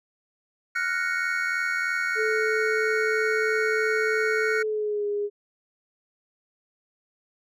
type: chord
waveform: triangle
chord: Gb major seventh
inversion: third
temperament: equal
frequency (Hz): 1396.9 / 1480 / 1864.7 / 2217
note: F6 / Gb6 / Bb6 / Db7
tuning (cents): 0 / 0 / 0 / 0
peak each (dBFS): -28 / -26 / -30 / -29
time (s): 0.75-4.63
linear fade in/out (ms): 10
type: tone with pitch glide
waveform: sine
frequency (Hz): 435.4 to 411.2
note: A4 to G#4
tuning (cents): -18 to -17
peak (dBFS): -24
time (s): 2.15-5.3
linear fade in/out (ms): 50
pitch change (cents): -99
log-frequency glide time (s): 4.6-5.06
effects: none